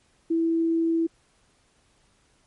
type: tone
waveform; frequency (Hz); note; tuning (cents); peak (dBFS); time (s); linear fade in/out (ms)
sine; 329.6; E4; 0; -20; 0.3-1.07; 10
effects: pink hiss -64 dBFS RMS until 2.46 s + MP3 48 kbps